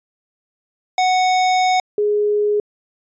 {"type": "tone pair in turn", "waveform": ["square", "sine"], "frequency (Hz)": [740, 416.3], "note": ["F#5", "G#4"], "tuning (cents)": [0, 4], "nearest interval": "minor seventh", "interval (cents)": 996, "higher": "first", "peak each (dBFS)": [-14, -14], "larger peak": "neither", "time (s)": [[0.98, 1.8], [1.98, 2.6]], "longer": "first", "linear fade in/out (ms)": 2, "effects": ["resampled to 16000 Hz"]}